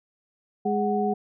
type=tone cluster; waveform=sine; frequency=207.4 / 414.3 / 741 Hz; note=G#3 / G#4 / F#5; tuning=-2 / -4 / +2 cents; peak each=-26 dBFS; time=0.65-1.14 s; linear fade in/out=10 ms; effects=none